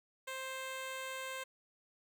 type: tone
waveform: 10% pulse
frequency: 525 Hz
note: C5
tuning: 6 cents sharp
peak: -32 dBFS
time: 0.27-1.44 s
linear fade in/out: 10 ms
effects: none